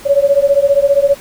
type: beating tone pair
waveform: sine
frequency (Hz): 554.4 / 569.4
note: C#5 / C#5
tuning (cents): 0 / +46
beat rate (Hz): 15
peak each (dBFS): -11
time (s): 0.05-1.15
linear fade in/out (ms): 20
effects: pink hiss -36 dBFS RMS until 1.2 s